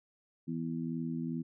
harmonic tone, 82.41 Hz, E2, in tune, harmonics 2 / 3 / 4, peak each -37 / -36 / -43 dBFS, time 0.47-1.43 s, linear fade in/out 20 ms, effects none

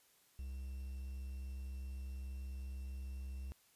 triangle tone with quantisation, 65.9 Hz, C2, 13 cents sharp, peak -40 dBFS, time 0.39-3.52 s, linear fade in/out 0 ms, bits 11, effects white hiss -70 dBFS RMS until 3.75 s + resampled to 32000 Hz

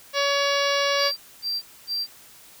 harmonic tone, 564 Hz, C#5, 30 cents sharp, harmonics 1 / 2 / 3 / 4 / 5 / 6 / 7 / 8 / 9 / 10, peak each -24 / -27 / -29 / -30 / -31 / -32 / -32 / -33 / -34 / -34 dBFS, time 0.13-1.12 s, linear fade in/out 50 ms
triangle tone bursts, 4710 Hz, D8, 4 cents sharp, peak -23 dBFS, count 3, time 0.97-2.07 s, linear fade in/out 50 ms, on 200 ms, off 250 ms
effects white hiss -49 dBFS RMS until 2.6 s

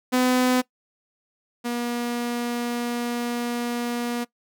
sawtooth tone pair in turn, 252.5 / 239.6 Hz, B3 / A#3, +39 / +48 cents, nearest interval minor second, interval 91 cents, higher first, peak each -14 / -21 dBFS, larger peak first, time 0.12-0.62 / 1.64-4.25 s, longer second, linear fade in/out 20 ms, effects noise-tail reverb RT60 0.1 s tail -20 dB re dry

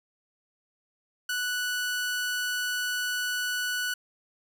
sawtooth tone, 1480 Hz, F#6, in tune, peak -24 dBFS, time 1.29-3.94 s, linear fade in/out 5 ms, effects none

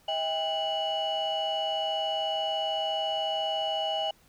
sine tone cluster, 638 / 800 / 2940 Hz, D#5 / G5 / F#7, +43 / +35 / -12 cents, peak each -30 dBFS, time 0.08-4.11 s, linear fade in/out 5 ms, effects tanh soft clip ceiling -22 dBFS + pink hiss -62 dBFS RMS until 4.28 s

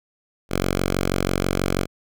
5% pulse tone, 46.16 Hz, F#1, 3 cents flat, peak -9 dBFS, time 0.49-1.87 s, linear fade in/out 50 ms, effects none

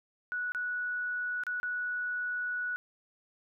sine tone with dropouts, 1471 Hz, F#6, 11 cents flat, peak -31 dBFS, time 0.32-2.76 s, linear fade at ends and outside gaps 0 ms, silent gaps 0.52-0.548 / 1.436-1.467 / 1.6-1.631 s, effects none

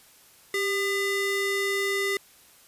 square ring-modulated tone, 806 Hz, G5, 48 cents sharp, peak -22 dBFS, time 0.54-2.17 s, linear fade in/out 2 ms, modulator 1200 Hz, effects white hiss -55 dBFS RMS until 2.67 s + resampled to 32000 Hz

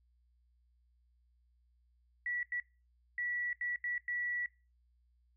sine tone bursts at uneven times, 1945 Hz, B6, 27 cents flat, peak -34 dBFS, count 6, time 2.26-2.43 / 2.52-2.6 / 3.18-3.53 / 3.61-3.76 / 3.84-3.98 / 4.08-4.46 s, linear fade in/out 2 ms, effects noise-tail reverb RT60 0.3 s tail -21 dB re dry + added 60 Hz sine -68 dBFS peak until 5.36 s

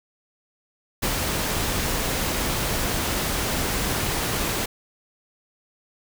pink noise with ADSR envelope, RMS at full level -23 dBFS, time 1.02-4.66 s, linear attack 13 ms, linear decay 84 ms, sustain -2 dB, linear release 9 ms, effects none

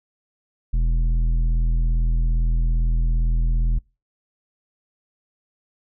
sine tone with tanh clipping, 41.2 Hz, E1, in tune, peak -18 dBFS, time 0.73-3.79 s, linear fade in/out 10 ms, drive 9 dB, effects noise-tail reverb RT60 0.3 s tail -26 dB re dry

